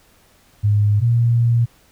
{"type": "tone pair in turn", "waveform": "sine", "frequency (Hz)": [103.83, 117.8], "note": ["G#2", "A#2"], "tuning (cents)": [0, 19], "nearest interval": "major second", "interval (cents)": 219, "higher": "second", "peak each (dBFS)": -12, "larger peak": "neither", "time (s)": [[0.63, 1.01], [1.01, 1.66]], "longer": "second", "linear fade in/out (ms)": 20, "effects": ["pink hiss -54 dBFS RMS until 1.91 s"]}